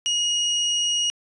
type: tone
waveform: 30% pulse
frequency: 2883 Hz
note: F#7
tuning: 46 cents flat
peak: -17 dBFS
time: 0.06-1.1 s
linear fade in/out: 0 ms
effects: resampled to 22050 Hz